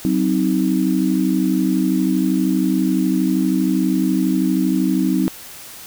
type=chord; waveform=sine; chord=C diminished; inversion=second; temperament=just; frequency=188.37 / 261.6 / 314 Hz; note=Gb3 / C4 / Eb4; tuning=+31 / 0 / +16 cents; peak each=-19 dBFS; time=0.05-5.28 s; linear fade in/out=0 ms; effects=white hiss -37 dBFS RMS until 5.86 s